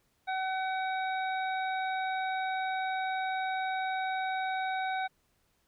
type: harmonic tone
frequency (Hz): 756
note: F#5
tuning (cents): +37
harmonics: 1 / 2 / 3 / 5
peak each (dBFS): -31 / -37 / -41 / -45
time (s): 0.27-5.08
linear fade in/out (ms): 20
effects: pink hiss -73 dBFS RMS until 5.67 s